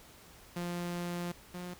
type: tone pair in turn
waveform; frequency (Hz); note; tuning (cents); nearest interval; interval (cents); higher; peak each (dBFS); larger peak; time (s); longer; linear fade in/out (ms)
sawtooth; 174.61 / 178.28; F3 / F3; 0 / +36; unison; 36; second; -31 / -36; first; 0.56-1.32 / 1.54-1.74; first; 5
effects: pink hiss -56 dBFS RMS until 1.79 s